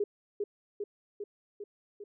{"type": "tone with echo", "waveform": "sine", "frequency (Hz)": 410, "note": "G#4", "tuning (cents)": -22, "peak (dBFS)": -26, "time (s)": [0, 0.04], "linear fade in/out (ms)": 5, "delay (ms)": 400, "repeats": 5, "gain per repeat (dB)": -3, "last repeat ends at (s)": 2.04, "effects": []}